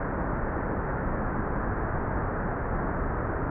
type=low-pass noise; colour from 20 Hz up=pink; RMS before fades=-29 dBFS; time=0-3.5 s; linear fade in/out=2 ms; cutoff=1700 Hz; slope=48 dB/octave; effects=none